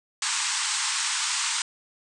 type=band-pass noise; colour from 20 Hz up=white; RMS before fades=-27 dBFS; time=0.22-1.62 s; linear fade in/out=2 ms; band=840 to 8900 Hz; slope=96 dB/octave; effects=none